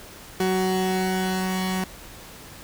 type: tone pair together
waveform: 30% pulse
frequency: 186.71 / 373.7 Hz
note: F#3 / F#4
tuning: +16 / +17 cents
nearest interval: octave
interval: 1201 cents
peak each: -21 / -22 dBFS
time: 0.4-1.84 s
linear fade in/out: 2 ms
effects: pink hiss -43 dBFS RMS until 2.63 s